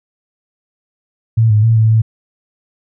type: tone with pitch steps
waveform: sine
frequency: 113 / 106.3 / 113.6 / 110.6 / 111.2 Hz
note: A2 / G#2 / A#2 / A2 / A2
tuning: +47 / +41 / -44 / +9 / +19 cents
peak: -7 dBFS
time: 1.37-2.02 s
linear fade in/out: 10 ms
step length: 130 ms
effects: none